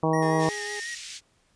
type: harmonic tone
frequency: 159.3 Hz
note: D#3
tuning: 41 cents sharp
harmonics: 1 / 2 / 3 / 4 / 5 / 6 / 7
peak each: -26 / -27 / -27 / -29 / -30 / -30 / -33 dBFS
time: 0.03-0.49 s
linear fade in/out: 2 ms
type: tone with vibrato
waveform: square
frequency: 1864.7 Hz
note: A#6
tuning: in tune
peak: -34 dBFS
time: 0.13-0.95 s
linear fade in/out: 5 ms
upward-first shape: sine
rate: 5.5 Hz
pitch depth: 37 cents each way
type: tone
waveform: 30% pulse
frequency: 413.7 Hz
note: G#4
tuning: 7 cents flat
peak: -33 dBFS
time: 0.22-0.8 s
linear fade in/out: 5 ms
type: band-pass noise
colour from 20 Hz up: white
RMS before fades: -40 dBFS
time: 0.38-1.21 s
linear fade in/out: 50 ms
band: 2100 to 7300 Hz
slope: 24 dB/octave
effects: pink hiss -66 dBFS RMS until 1.55 s + resampled to 22050 Hz